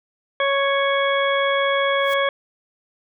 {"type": "harmonic tone", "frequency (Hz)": 554.4, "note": "C#5", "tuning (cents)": 0, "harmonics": [1, 2, 3, 4, 6], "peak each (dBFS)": [-20, -23, -25, -26, -28], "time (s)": [0.4, 2.29], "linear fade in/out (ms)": 2}
{"type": "noise with exponential growth", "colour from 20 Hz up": "white", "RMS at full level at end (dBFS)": -34, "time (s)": [1.97, 2.14], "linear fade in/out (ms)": 5, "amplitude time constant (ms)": 36}
{"effects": []}